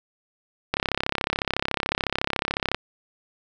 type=click train; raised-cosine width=0.3 ms; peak=-6 dBFS; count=69; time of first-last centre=0.74-2.746 s; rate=33.9 Hz; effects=none